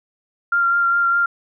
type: tone with vibrato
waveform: sine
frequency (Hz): 1387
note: F6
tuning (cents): -12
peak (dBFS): -14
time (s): 0.52-1.26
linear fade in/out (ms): 5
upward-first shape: sine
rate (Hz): 4.9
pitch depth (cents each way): 15
effects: none